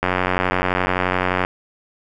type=click train; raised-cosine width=0.5 ms; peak=-3 dBFS; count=131; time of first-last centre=0.03-1.449 s; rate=91.6 Hz; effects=none